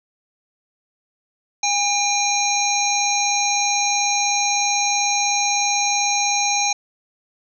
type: harmonic tone with a mistuned harmonic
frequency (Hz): 804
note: G5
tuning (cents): +44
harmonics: 1 / 3 / 5 / 7 / 8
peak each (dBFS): -22 / -24 / -25 / -26 / -22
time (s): 1.63-6.73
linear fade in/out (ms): 5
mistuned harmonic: 1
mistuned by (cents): +15
effects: none